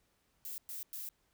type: noise bursts at uneven times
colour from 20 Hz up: violet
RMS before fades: -43 dBFS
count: 3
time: 0.45-0.58 / 0.69-0.83 / 0.93-1.09 s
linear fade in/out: 0 ms
effects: pink hiss -75 dBFS RMS until 1.33 s